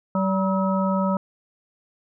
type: harmonic tone with a mistuned harmonic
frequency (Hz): 191.6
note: G3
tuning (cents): -39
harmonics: 1 / 3 / 5 / 7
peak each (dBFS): -21 / -26 / -28 / -29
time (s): 0.15-1.17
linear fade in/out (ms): 2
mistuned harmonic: 7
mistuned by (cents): -71
effects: none